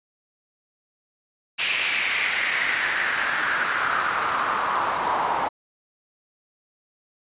pink noise with band-pass filter sweep, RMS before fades -24 dBFS, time 1.58-5.49 s, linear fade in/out 20 ms, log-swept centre 2600 to 890 Hz, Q 3.7, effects resampled to 8000 Hz

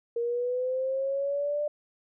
sine linear sweep, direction up, 466.2 to 596 Hz, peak -26 dBFS, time 0.16-1.68 s, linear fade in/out 5 ms, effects none

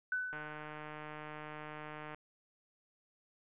sine tone with exponential decay, 1500 Hz, F#6, 23 cents sharp, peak -31 dBFS, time 0.12-0.95 s, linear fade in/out 2 ms, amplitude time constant 180 ms
click train, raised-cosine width 0.5 ms, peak -31 dBFS, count 277, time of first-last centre 0.33-2.146 s, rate 152 Hz
effects resampled to 8000 Hz

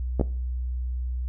clicks, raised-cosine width 2 ms, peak -11 / -9 dBFS, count 2, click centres 0.197 / 0.212 s, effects noise-tail reverb RT60 0.4 s tail -19 dB re dry + added 62 Hz sine -26 dBFS peak until 1.28 s

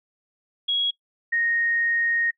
sine tone pair in turn, 3317 / 1861.6 Hz, G#7 / A#6, -3 / -3 cents, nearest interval minor seventh, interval 1000 cents, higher first, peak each -20 dBFS, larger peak neither, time 0.68-0.91 / 1.32-2.31 s, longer second, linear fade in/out 10 ms, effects noise-tail reverb RT60 0.1 s tail -23 dB re dry

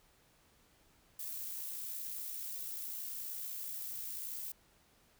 violet noise with amplitude modulation, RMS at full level -41 dBFS, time 1.19-4.52 s, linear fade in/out 5 ms, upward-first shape sine, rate 60.8 Hz, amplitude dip 30%, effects pink hiss -68 dBFS RMS until 5.19 s

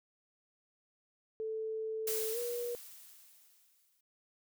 sine tone with pitch glide, 440 to 479.8 Hz, A4 to A#4, 0 to +50 cents, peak -35 dBFS, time 1.4-2.75 s, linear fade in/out 0 ms, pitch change +150 cents, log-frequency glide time 2.32-2.38 s
blue noise with exponential decay, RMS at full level -35 dBFS, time 2.07-4.01 s, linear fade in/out 5 ms, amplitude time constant 420 ms
effects none

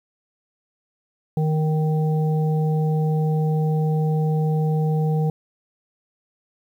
harmonic tone, 155.56 Hz, D#3, in tune, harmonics 1 / 3 / 5, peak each -18 / -28 / -32 dBFS, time 1.37-5.3 s, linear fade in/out 2 ms, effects 9-bit

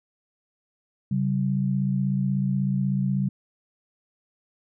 sine tone pair together, 136 / 192.33 Hz, C#3 / G3, -33 / -33 cents, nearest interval tritone, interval 600 cents, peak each -24 dBFS, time 1.11-3.29 s, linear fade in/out 5 ms, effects none

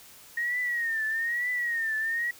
sine tone with vibrato, 1864.7 Hz, A#6, in tune, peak -26 dBFS, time 0.37-2.31 s, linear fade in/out 5 ms, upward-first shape triangle, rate 1.1 Hz, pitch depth 120 cents each way, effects white hiss -51 dBFS RMS until 2.39 s

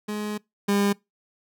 30% pulse tone pair in turn, 210 / 201.6 Hz, G#3 / G3, +19 / +49 cents, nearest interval minor second, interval 70 cents, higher first, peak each -25 / -17 dBFS, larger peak second, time 0.08-0.38 / 0.68-0.93 s, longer first, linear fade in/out 10 ms, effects noise-tail reverb RT60 0.2 s tail -24 dB re dry

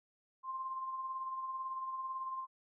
sine tone with tremolo, 1051 Hz, C6, 7 cents sharp, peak -36 dBFS, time 0.43-2.47 s, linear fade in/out 50 ms, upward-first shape sine, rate 18 Hz, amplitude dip 40%, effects none

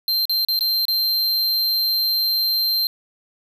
square tone with dropouts, 4147 Hz, C8, 16 cents flat, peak -18 dBFS, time 0.08-2.87 s, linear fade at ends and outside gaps 1 ms, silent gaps 0.254-0.295 / 0.449-0.485 / 0.591-0.608 / 0.853-0.882 s, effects none

